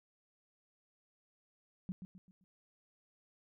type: tone with echo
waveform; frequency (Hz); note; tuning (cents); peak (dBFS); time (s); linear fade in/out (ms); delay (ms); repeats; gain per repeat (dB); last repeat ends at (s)
sine; 185; F#3; 0; -36; 1.89-1.92; 0; 130; 4; -8; 2.44
effects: none